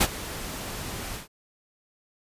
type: noise with ADSR envelope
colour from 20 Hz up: pink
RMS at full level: -17 dBFS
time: 0-1.28 s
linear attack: 15 ms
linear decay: 52 ms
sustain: -18 dB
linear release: 130 ms
effects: resampled to 32000 Hz